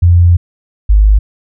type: tone pair in turn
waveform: sine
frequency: 87 / 51.49 Hz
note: F2 / G#1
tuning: -6 / -14 cents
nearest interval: major sixth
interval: 908 cents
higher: first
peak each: -3 dBFS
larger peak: neither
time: 0.02-0.37 / 0.89-1.19 s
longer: first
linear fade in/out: 10 ms
effects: none